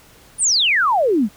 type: exponential sweep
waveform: sine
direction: down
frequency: 9956 to 187 Hz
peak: -13 dBFS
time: 0.38-1.29 s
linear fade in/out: 50 ms
effects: pink hiss -48 dBFS RMS until 1.36 s